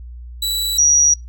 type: tone pair in turn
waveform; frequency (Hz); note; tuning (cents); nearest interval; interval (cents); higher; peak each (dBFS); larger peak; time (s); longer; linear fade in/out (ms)
sawtooth / sine; 3941 / 5776; B7 / F#8; -4 / -43; perfect fifth; 661; second; -15 / -9; second; 0.42-0.78 / 0.78-1.14; neither; 5
effects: noise-tail reverb RT60 0.2 s tail -25 dB re dry + added 60 Hz sine -31 dBFS peak until 1.28 s